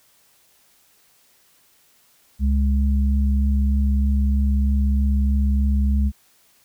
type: tone pair together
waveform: sine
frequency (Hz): 68.23 / 207.9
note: C#2 / G#3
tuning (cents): -27 / +2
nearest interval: octave + perfect fifth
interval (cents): 1929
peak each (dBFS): -16 / -24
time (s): 2.39-6.12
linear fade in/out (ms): 50
effects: white hiss -58 dBFS RMS until 6.64 s